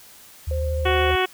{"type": "tone with vibrato", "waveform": "sine", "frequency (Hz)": 76.5, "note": "D#2", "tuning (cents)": -29, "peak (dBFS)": -22, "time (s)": [0.47, 1.16], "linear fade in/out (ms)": 10, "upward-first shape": "square", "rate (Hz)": 13, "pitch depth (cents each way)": 39}
{"type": "tone", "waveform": "sine", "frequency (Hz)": 523.3, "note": "C5", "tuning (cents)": 0, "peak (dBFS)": -27, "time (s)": [0.51, 1.11], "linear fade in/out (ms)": 2}
{"type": "harmonic tone", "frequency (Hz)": 371.1, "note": "F#4", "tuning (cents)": 5, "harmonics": [1, 2, 3, 4, 5, 6, 7, 8, 9], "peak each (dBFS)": [-22, -25, -27, -28, -29, -30, -30, -31, -32], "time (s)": [0.85, 1.26], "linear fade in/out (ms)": 10}
{"effects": ["white hiss -47 dBFS RMS until 1.33 s"]}